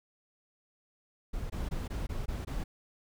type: noise bursts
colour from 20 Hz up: brown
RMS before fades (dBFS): -35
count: 7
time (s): 1.33-2.64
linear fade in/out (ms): 10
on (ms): 170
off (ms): 20
effects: none